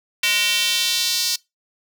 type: tone with high-pass filter sweep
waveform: square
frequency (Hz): 207.7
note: G#3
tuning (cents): 0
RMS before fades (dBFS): -20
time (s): 0.23-1.36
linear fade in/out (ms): 5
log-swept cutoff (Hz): 2600 to 4600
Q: 2.4
effects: noise-tail reverb RT60 0.2 s tail -22 dB re dry